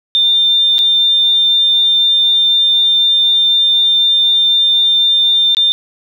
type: tone with dropouts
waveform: sine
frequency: 3598 Hz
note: A7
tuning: 38 cents sharp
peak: -8 dBFS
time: 0.15-5.72 s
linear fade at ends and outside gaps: 0 ms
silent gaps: 0.783-0.79 / 5.548-5.569 s
effects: 7-bit